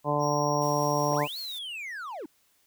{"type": "harmonic tone", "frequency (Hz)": 146.9, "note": "D3", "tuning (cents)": 1, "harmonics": [1, 2, 3, 4, 5, 6, 7], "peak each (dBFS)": [-31, -33, -33, -29, -33, -32, -30], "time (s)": [0.04, 1.28], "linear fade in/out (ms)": 50}
{"type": "tone", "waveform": "square", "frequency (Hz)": 5630, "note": "F8", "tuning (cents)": 13, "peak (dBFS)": -37, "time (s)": [0.19, 1.22], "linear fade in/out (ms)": 50}
{"type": "noise with tremolo", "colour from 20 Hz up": "blue", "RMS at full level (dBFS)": -45, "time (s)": [0.61, 1.59], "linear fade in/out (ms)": 10, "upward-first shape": "triangle", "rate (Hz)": 5.3, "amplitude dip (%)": 25}
{"type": "linear two-way sweep", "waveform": "triangle", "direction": "up then down", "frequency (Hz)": [257.4, 4435, 257.4], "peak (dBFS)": -33, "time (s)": [1.11, 2.26], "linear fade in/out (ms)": 5, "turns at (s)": 1.38}
{"effects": ["white hiss -67 dBFS RMS until 2.66 s"]}